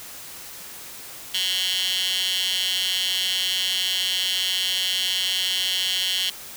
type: tone with high-pass filter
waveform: 15% pulse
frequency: 185.6 Hz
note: F#3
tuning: 6 cents sharp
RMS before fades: -24 dBFS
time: 1.34-6.3 s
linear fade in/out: 5 ms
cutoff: 3200 Hz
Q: 4.3
effects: white hiss -39 dBFS RMS until 6.56 s